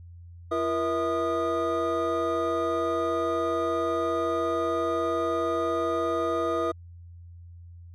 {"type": "tone cluster", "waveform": "triangle", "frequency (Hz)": [338.8, 475.7, 650, 1231], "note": ["E4", "A#4", "E5", "D#6"], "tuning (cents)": [48, 35, -24, -19], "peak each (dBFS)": -28, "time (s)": [0.51, 6.72], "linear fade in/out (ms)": 10, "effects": ["added 86 Hz sine -43 dBFS peak until 7.94 s"]}